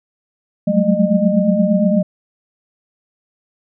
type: tone cluster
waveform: sine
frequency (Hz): 183.9 / 192.2 / 210.5 / 219.1 / 609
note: F#3 / G3 / G#3 / A3 / D#5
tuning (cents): -10 / -34 / +24 / -7 / -37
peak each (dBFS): -18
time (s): 0.67-2.03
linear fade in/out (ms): 10
effects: none